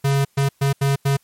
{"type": "tone bursts at uneven times", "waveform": "square", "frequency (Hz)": 138.59, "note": "C#3", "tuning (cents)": 0, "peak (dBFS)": -16, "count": 5, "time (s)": [[0.04, 0.25], [0.37, 0.49], [0.61, 0.73], [0.81, 0.96], [1.05, 1.17]], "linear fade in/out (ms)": 10, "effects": ["white hiss -61 dBFS RMS until 1.23 s", "MP3 64 kbps"]}